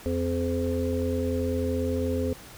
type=harmonic tone with a mistuned harmonic; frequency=85.8 Hz; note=F2; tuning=30 cents flat; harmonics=1 / 3 / 5 / 6; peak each=-29 / -29 / -31 / -31 dBFS; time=0.06-2.33 s; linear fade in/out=0 ms; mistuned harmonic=5; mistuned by=-19 cents; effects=pink hiss -46 dBFS RMS until 2.57 s